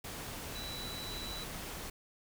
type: tone in noise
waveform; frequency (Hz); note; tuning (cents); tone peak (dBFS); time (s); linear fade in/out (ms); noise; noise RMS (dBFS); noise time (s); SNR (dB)
sine; 3951; B7; 0; -43; 0.55-1.44; 5; pink; -43; 0.04-1.9; -3
effects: none